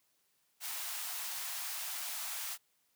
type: high-pass noise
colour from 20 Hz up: white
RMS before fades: -40 dBFS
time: 0.6-2.58 s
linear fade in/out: 50 ms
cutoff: 670 Hz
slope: 48 dB/octave
effects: white hiss -75 dBFS RMS until 2.95 s + high-pass 80 Hz 12 dB/octave